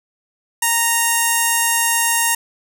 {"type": "tone with notch filter", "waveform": "5% pulse", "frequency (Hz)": 929, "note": "A#5", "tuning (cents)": -6, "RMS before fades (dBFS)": -17, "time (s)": [0.62, 2.35], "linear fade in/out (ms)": 5, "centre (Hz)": 4300, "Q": 0.93, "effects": []}